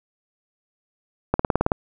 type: click train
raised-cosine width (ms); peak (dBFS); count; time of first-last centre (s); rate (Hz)
1; -4; 8; 1.34-1.718; 18.5
effects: none